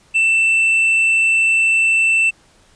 triangle tone, 2668 Hz, E7, 20 cents sharp, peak -10 dBFS, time 0.14-2.31 s, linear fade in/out 20 ms, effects pink hiss -52 dBFS RMS until 2.75 s + resampled to 22050 Hz

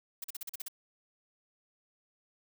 blue noise bursts, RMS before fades -39 dBFS, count 8, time 0.22-0.683 s, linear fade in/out 5 ms, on 22 ms, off 41 ms, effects none

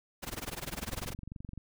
pink noise with tremolo, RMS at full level -36 dBFS, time 0.22-1.14 s, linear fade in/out 20 ms, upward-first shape sine, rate 20 Hz, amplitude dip 95%
click train, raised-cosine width 5 ms, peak -30 dBFS, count 17, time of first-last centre 0.89-1.577 s, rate 23.3 Hz
effects none

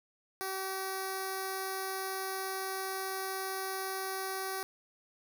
5% pulse tone with notch filter, 382.2 Hz, G4, 44 cents flat, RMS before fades -37 dBFS, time 0.41-4.63 s, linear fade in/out 0 ms, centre 3000 Hz, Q 0.6, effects none

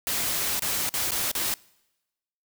white noise with dropouts, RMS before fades -27 dBFS, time 0.07-1.54 s, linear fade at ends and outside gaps 1 ms, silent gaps 0.595-0.621 / 0.892-0.939 / 1.108-1.118 / 1.315-1.351 s, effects noise-tail reverb RT60 1.0 s tail -25 dB re dry

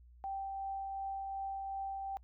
sine tone with tremolo, 781 Hz, G5, 7 cents flat, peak -36 dBFS, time 0.24-2.17 s, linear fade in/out 0 ms, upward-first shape triangle, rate 2.7 Hz, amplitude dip 25%, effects noise-tail reverb RT60 0.1 s tail -26 dB re dry + added 60 Hz sine -56 dBFS peak until 2.23 s

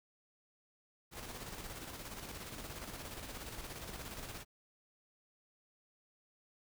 pink noise with tremolo, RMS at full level -45 dBFS, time 1.11-4.45 s, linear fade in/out 50 ms, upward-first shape square, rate 17 Hz, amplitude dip 40%, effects none

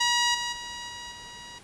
10% pulse tone with level steps, 959 Hz, A#5, 49 cents sharp, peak -13 / -20 / -27 / -29 / -33 dBFS, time 0-1.59 s, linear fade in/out 10 ms, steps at 0.34 / 0.52 / 0.88 / 1.11 s, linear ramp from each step 10 ms, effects pink hiss -51 dBFS RMS until 1.63 s + resampled to 24000 Hz

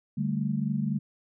sine chord, D suspended fourth, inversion none, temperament equal, 146.83 / 196 / 220 Hz, D3 / G3 / A3, 0 / 0 / 0 cents, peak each -30 dBFS, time 0.17-0.99 s, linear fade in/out 10 ms, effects none

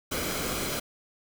pink noise with comb filter, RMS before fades -31 dBFS, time 0.11-0.8 s, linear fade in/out 10 ms, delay 1.1 ms, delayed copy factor -0.5, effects none

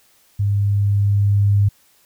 sine tone with level ramp, 101.2 Hz, G#2, 44 cents flat, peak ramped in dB -15 to -11 dBFS, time 0.39-1.69 s, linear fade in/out 10 ms, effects white hiss -56 dBFS RMS until 2.05 s

